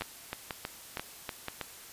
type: two click trains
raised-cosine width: 0.3 ms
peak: -18 / -18 dBFS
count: 6 / 4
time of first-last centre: 0.01-1.613 / 0.02-1.483 s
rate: 3.12 / 2.05 Hz
effects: white hiss -49 dBFS RMS until 1.92 s + resampled to 32000 Hz